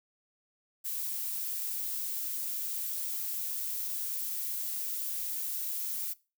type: noise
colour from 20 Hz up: violet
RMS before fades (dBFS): -35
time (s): 0.84-6.14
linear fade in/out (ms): 20
effects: noise-tail reverb RT60 0.3 s tail -21 dB re dry